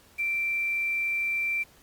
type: tone with quantisation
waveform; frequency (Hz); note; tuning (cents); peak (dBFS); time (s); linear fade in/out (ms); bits
sine; 2349; D7; 0; -25; 0.18-1.64; 20; 8
effects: pink hiss -57 dBFS RMS until 1.82 s + Opus 48 kbps